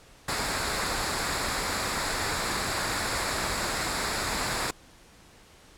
pink noise with comb filter, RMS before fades -29 dBFS, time 0.28-4.71 s, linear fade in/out 5 ms, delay 0.33 ms, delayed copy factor -0.55, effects pink hiss -54 dBFS RMS until 5.77 s + low-pass 10000 Hz 12 dB/octave

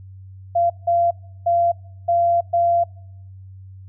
sine tone bursts at uneven times, 687 Hz, F5, 29 cents flat, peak -14 dBFS, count 5, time 0.55-0.7 / 0.87-1.11 / 1.46-1.72 / 2.08-2.41 / 2.53-2.84 s, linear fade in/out 10 ms, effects noise-tail reverb RT60 0.9 s tail -26 dB re dry + added 95 Hz sine -37 dBFS peak until 3.88 s

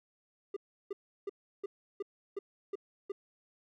triangle tone bursts, 399.3 Hz, G4, 32 cents sharp, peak -32 dBFS, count 8, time 0.54-3.12 s, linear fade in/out 5 ms, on 25 ms, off 340 ms, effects none

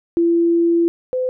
sine tone pair in turn, 338.5 / 509.5 Hz, E4 / C5, +46 / -46 cents, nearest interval perfect fifth, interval 708 cents, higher second, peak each -12 / -17 dBFS, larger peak first, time 0.17-0.88 / 1.13-1.29 s, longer first, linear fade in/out 0 ms, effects none

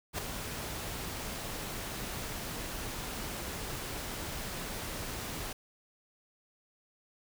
pink noise with ADSR envelope, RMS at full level -33 dBFS, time 0.13-5.53 s, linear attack 53 ms, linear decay 5 ms, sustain -6 dB, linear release 6 ms, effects none

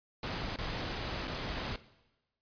pink noise with dropouts, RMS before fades -37 dBFS, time 0.23-1.76 s, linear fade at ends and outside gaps 2 ms, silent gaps 0.561-0.586 / 1.273-1.277 s, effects noise-tail reverb RT60 1.0 s tail -17 dB re dry + resampled to 11025 Hz

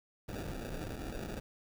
pink noise with sample-and-hold, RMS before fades -41 dBFS, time 0.28-1.4 s, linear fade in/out 10 ms, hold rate 1050 Hz, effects none

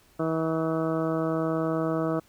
harmonic tone with a mistuned harmonic, 161 Hz, E3, 41 cents flat, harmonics 1 / 2 / 3 / 4 / 5 / 6 / 7 / 8 / 9, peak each -31 / -28 / -31 / -31 / -44 / -44 / -38 / -37 / -45 dBFS, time 0.19-2.2 s, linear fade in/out 10 ms, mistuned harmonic 9, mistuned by +52 cents, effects pink hiss -60 dBFS RMS until 2.28 s

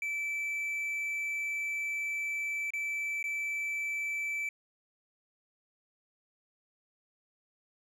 triangle tone with dropouts, 2319 Hz, D7, 22 cents flat, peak -30 dBFS, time 0.02-4.49 s, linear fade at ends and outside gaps 2 ms, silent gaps 2.705-2.735 / 3.228-3.24 s, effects none

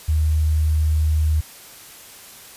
sine tone with sample-and-hold, 77.4 Hz, D#2, 9 cents flat, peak -15 dBFS, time 0.08-1.41 s, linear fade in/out 10 ms, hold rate 11025 Hz, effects white hiss -42 dBFS RMS until 2.56 s + resampled to 32000 Hz

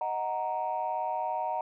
sine chord, D# minor, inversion none, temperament equal, 622.3 / 740 / 932.3 Hz, D#5 / F#5 / A#5, 0 / 0 / 0 cents, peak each -35 / -32 / -31 dBFS, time 0.01-1.61 s, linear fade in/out 2 ms, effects tanh soft clip ceiling -22 dBFS

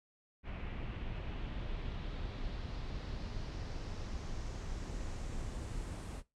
brown noise with low-pass filter sweep, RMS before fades -41 dBFS, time 0.43-6.23 s, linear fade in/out 50 ms, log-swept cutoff 2500 to 9300 Hz, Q 2.1, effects noise-tail reverb RT60 0.2 s tail -18 dB re dry

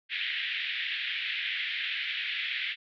pink band-pass noise, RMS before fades -33 dBFS, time 0.09-2.76 s, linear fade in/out 50 ms, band 1800 to 3600 Hz, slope 48 dB/octave, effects none

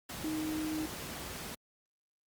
sine tone in noise, 311.5 Hz, D#4, 2 cents sharp, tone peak -33 dBFS, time 0.24-0.86 s, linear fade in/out 5 ms, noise pink, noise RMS -42 dBFS, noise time 0.09-1.55 s, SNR +6 dB, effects high-pass 60 Hz 12 dB/octave + Opus 48 kbps

